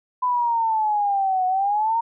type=exponential two-way sweep; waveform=sine; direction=down then up; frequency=1007 to 734 to 934 Hz; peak=-18 dBFS; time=0.22-2.01 s; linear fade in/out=10 ms; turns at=1.46 s; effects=none